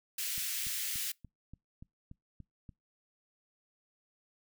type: high-pass noise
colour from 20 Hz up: white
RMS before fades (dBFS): -36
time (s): 0.18-1.12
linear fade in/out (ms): 5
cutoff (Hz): 1800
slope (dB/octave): 24
type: click train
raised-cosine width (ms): 5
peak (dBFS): -36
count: 9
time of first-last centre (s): 0.38-2.692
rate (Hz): 3.46
effects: noise-tail reverb RT60 0.2 s tail -25 dB re dry